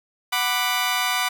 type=chord; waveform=15% pulse; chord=B minor; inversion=second; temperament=just; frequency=740.8 / 987.8 / 1185.3 Hz; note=F#5 / B5 / D6; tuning=+2 / 0 / +16 cents; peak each=-19 dBFS; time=0.32-1.29 s; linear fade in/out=10 ms; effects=none

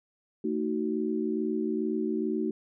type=chord; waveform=sine; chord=D# diminished; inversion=second; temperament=just; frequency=224 / 311.1 / 373.4 Hz; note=A3 / D#4 / F#4; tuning=+31 / 0 / +16 cents; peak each=-31 dBFS; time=0.44-2.51 s; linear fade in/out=5 ms; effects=none

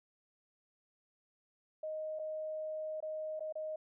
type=tone with dropouts; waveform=sine; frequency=623 Hz; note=D#5; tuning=2 cents sharp; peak=-37 dBFS; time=1.83-3.76 s; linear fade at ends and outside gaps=5 ms; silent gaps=2.19-2.194 / 3.004-3.025 / 3.395-3.405 / 3.525-3.554 s; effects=none

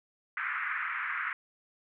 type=band-pass noise; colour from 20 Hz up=pink; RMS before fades=-34 dBFS; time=0.37-1.33 s; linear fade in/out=2 ms; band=1200 to 2200 Hz; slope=48 dB/octave; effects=none

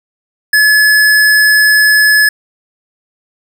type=tone; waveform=square; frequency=1710 Hz; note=A6; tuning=50 cents flat; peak=-6 dBFS; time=0.53-2.29 s; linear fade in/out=5 ms; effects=none

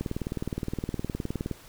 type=click train; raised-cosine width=3 ms; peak=-17 dBFS; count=30; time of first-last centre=0.01-1.513 s; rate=19.3 Hz; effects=pink hiss -51 dBFS RMS until 1.68 s

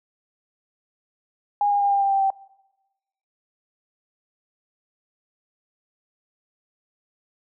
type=tone with pitch steps; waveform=sine; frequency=819 / 811.9 / 804.9 / 798 / 791.1 / 784.3 / 777.5 Hz; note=G#5 / G#5 / G5 / G5 / G5 / G5 / G5; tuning=-24 / -39 / +46 / +31 / +16 / +1 / -14 cents; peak=-17 dBFS; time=1.61-2.303 s; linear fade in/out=2 ms; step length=99 ms; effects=noise-tail reverb RT60 1.0 s tail -22 dB re dry

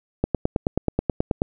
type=click train; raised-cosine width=2 ms; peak=-6 dBFS; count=12; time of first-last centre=0.24-1.419 s; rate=9.33 Hz; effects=none

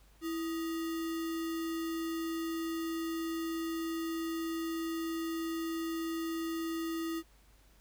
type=tone with sample-and-hold; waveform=sine; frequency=329.1 Hz; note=E4; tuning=3 cents flat; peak=-33 dBFS; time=0.21-7.23 s; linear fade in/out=50 ms; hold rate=1575 Hz; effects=added 50 Hz sine -61 dBFS peak until 7.8 s + pink hiss -66 dBFS RMS until 7.8 s

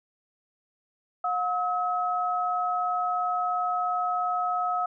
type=tone pair together; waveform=sine; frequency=720 / 1282.9 Hz; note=F#5 / E6; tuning=-47 / -47 cents; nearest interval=minor seventh; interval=1000 cents; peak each=-27 dBFS; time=1.24-4.86 s; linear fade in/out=5 ms; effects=none

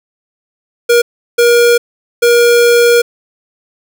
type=tone bursts at uneven times; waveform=square; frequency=475.3 Hz; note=A#4; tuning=34 cents sharp; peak=-6 dBFS; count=3; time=0.89-1.02 / 1.38-1.78 / 2.22-3.02 s; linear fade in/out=10 ms; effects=none

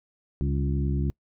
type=harmonic tone with a mistuned harmonic; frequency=70 Hz; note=C#2; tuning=18 cents sharp; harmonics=1 / 2 / 3 / 4 / 5; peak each=-26 / -27 / -33 / -35 / -37 dBFS; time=0.41-1.1 s; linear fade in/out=0 ms; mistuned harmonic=3; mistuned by=-53 cents; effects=noise-tail reverb RT60 0.1 s tail -25 dB re dry

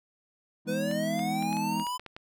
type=chord; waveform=triangle; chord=E major seventh; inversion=none; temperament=equal with one note detuned; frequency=164.81 / 207.7 / 246.9 / 316.6 Hz; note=E3 / G#3 / B3 / D#4; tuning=0 / 0 / 0 / +30 cents; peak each=-34 / -30 / -34 / -35 dBFS; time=0.65-1.85 s; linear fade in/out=50 ms
type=linear sweep; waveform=square; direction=up; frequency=489.6 to 1015 Hz; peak=-31 dBFS; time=0.67-1.98 s; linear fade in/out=20 ms
type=clicks; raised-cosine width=0.3 ms; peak=-26 dBFS; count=10; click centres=0.913 / 1.193 / 1.425 / 1.528 / 1.569 / 1.798 / 1.868 / 1.996 / 2.063 / 2.165 s
effects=none

